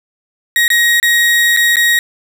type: tone with dropouts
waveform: 35% pulse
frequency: 1888 Hz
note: A#6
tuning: 22 cents sharp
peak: -7 dBFS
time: 0.56-1.99 s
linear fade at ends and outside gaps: 1 ms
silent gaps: 0.68-0.702 / 1-1.028 / 1.565-1.571 / 1.758-1.768 s
effects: none